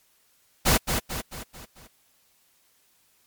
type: noise with echo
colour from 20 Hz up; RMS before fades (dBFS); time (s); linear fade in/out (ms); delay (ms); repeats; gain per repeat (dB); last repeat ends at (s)
pink; -19; 0.65-0.78; 20; 220; 5; -6; 1.88
effects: white hiss -64 dBFS RMS until 3.26 s + MP3 96 kbps